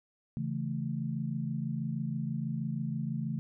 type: chord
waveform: sine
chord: A major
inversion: first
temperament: equal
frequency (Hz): 138.59 / 164.81 / 220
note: C#3 / E3 / A3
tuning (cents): 0 / 0 / 0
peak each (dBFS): -35 / -36 / -36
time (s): 0.37-3.39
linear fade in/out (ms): 0
effects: none